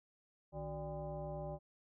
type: tone with frequency modulation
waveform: sine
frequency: 370 Hz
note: F#4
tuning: in tune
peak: -40 dBFS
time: 0.52-1.59 s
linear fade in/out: 50 ms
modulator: 216 Hz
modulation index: 1.9
effects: none